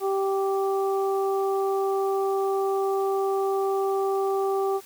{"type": "harmonic tone", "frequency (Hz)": 390, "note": "G4", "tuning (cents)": -9, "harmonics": [1, 2, 3], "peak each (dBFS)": [-23, -29, -33], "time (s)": [0, 4.81], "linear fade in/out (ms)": 50, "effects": ["white hiss -49 dBFS RMS until 4.85 s"]}